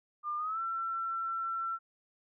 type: tone with pitch glide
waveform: sine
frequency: 1200 to 1347 Hz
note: D6 to E6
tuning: +37 to +37 cents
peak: -32 dBFS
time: 0.23-1.79 s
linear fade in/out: 50 ms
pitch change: +200 cents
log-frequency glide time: 0.37-0.6 s
effects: none